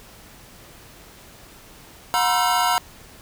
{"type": "tone cluster", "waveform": "square", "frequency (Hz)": [723, 953, 1028, 1339, 1545], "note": ["F#5", "A#5", "C6", "E6", "G6"], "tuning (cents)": [-40, 38, -31, 27, -26], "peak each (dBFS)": [-24, -22, -28, -25, -31], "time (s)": [2.14, 2.78], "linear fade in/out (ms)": 0, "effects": ["pink hiss -46 dBFS RMS until 3.21 s"]}